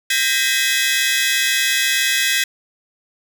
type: tone cluster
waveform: sawtooth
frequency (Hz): 1586 / 1872 / 2009 / 2544 / 3378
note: G6 / A#6 / B6 / D#7 / G#7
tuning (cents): +20 / +7 / +29 / +38 / +29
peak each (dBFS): -19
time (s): 0.1-2.44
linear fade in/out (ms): 5
effects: none

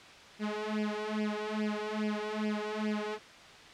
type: tone with flanger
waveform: sawtooth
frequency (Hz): 212.5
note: G#3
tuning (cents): +40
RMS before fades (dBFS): -34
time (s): 0.39-3.19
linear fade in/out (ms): 50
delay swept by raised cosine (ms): 0.38 to 2.68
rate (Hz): 2.4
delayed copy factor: +1
effects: white hiss -51 dBFS RMS until 3.73 s + low-pass 4000 Hz 12 dB/octave

